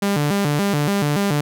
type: tone with vibrato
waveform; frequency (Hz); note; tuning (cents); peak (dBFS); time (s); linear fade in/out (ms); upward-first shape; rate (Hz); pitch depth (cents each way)
sawtooth; 171.5; F3; -31; -13; 0.02-1.41; 5; square; 3.5; 270
effects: none